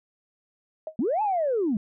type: tone with exponential decay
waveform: sine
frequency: 629 Hz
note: D#5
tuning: 19 cents sharp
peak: -26 dBFS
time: 0.87-0.96 s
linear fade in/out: 2 ms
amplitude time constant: 19 ms
type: linear two-way sweep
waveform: sine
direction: up then down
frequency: 191.1 to 880 to 191.1 Hz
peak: -21 dBFS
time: 0.99-1.77 s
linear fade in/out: 2 ms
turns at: 1.22 s
effects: tanh soft clip ceiling -17 dBFS